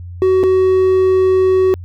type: tone with dropouts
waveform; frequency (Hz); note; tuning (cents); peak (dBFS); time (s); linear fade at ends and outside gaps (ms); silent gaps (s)
triangle; 375.1; F#4; +24; -7; 0.22-1.74; 0; 0.432-0.437
effects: added 88 Hz sine -27 dBFS peak until 1.84 s